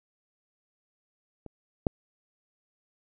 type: clicks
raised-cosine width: 2 ms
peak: -28 / -10 dBFS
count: 2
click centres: 1.463 / 1.868 s
effects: none